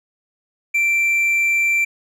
triangle tone, 2349 Hz, D7, in tune, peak -13 dBFS, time 0.74-1.85 s, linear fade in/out 10 ms, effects none

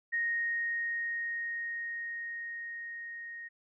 sine tone with level ramp, 1864.7 Hz, A#6, in tune, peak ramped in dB -28 to -41 dBFS, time 0.12-3.49 s, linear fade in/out 20 ms, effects none

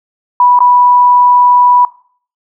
sine tone with dropouts, 983 Hz, B5, 8 cents flat, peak -4 dBFS, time 0.4-1.85 s, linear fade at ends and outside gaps 2 ms, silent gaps 0.59-0.604 s, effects noise-tail reverb RT60 0.5 s tail -19 dB re dry

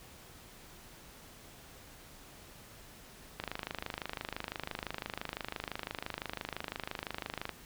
click train, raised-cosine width 0.3 ms, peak -20 dBFS, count 107, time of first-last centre 3.4-7.493 s, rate 25.9 Hz, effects pink hiss -54 dBFS RMS until 7.65 s

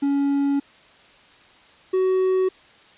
triangle tone pair in turn, 280.6 / 374.6 Hz, C#4 / F#4, +21 / +21 cents, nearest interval perfect fourth, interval 500 cents, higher second, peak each -16 / -15 dBFS, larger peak second, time 0.02-0.6 / 1.93-2.49 s, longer first, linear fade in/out 10 ms, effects white hiss -51 dBFS RMS until 2.97 s + resampled to 8000 Hz

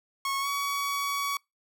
sawtooth tone with pitch glide, 1098 to 1128.2 Hz, C#6 to C#6, -17 to +30 cents, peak -24 dBFS, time 0.25-1.37 s, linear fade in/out 2 ms, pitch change +47 cents, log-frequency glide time 0.4-0.48 s, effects noise-tail reverb RT60 0.2 s tail -26 dB re dry

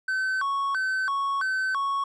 triangle tone with vibrato, 1302 Hz, E6, 22 cents flat, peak -22 dBFS, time 0.08-2.04 s, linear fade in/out 5 ms, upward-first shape square, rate 1.5 Hz, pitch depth 280 cents each way, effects resampled to 24000 Hz

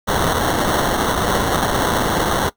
violet noise with sample-and-hold, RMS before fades -18 dBFS, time 0.07-2.5 s, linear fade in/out 20 ms, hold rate 2450 Hz, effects noise-tail reverb RT60 0.1 s tail -18 dB re dry

